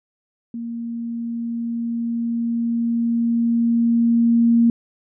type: tone with level ramp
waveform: sine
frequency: 233.1 Hz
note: A#3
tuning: in tune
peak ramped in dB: -26 to -11 dBFS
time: 0.54-4.7 s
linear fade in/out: 2 ms
effects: none